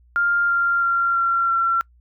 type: tone with pitch steps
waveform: sine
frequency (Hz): 1400 / 1389.5 / 1379.1 / 1368.8 / 1358.6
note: F6 / F6 / F6 / F6 / F6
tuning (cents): +4 / -9 / -22 / -35 / -48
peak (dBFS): -16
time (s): 0.16-1.81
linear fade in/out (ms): 0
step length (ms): 330
effects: noise-tail reverb RT60 0.1 s tail -25 dB re dry + added 60 Hz sine -51 dBFS peak until 2 s